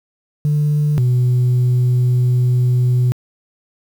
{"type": "tone pair in turn", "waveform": "sine", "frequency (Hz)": [148.6, 124.43], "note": ["D3", "B2"], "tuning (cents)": [21, 13], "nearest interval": "minor third", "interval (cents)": 308, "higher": "first", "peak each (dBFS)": [-11, -9], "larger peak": "second", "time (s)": [[0.45, 0.98], [0.98, 3.12]], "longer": "second", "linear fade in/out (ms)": 0, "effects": ["tanh soft clip ceiling -10 dBFS", "7-bit"]}